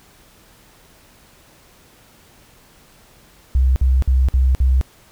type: tone bursts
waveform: sine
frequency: 64.8 Hz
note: C2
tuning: 16 cents flat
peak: -11 dBFS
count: 5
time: 3.55-4.812 s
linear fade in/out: 0 ms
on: 210 ms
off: 53 ms
effects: pink hiss -50 dBFS RMS until 5.11 s